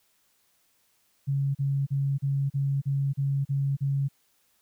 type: tone bursts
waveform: sine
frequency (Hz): 138.59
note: C#3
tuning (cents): 0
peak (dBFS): -23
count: 9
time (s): 1.27-4.086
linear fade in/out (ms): 20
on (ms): 280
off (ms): 37
effects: white hiss -68 dBFS RMS until 4.61 s